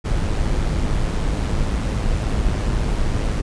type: noise with amplitude modulation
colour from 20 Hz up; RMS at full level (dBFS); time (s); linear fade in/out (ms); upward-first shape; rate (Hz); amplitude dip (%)
brown; -18; 0.04-3.42; 20; sine; 106; 40
effects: resampled to 22050 Hz